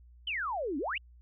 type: exponential two-way sweep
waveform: sine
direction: down then up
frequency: 3155 to 260 to 3032 Hz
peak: -31 dBFS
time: 0.27-0.98 s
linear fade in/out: 5 ms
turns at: 0.78 s
effects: added 60 Hz sine -53 dBFS peak until 1.21 s